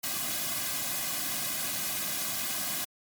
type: noise with comb filter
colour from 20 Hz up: white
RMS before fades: -32 dBFS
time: 0.03-2.85 s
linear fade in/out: 10 ms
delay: 2.2 ms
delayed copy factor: -0.95
effects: MP3 96 kbps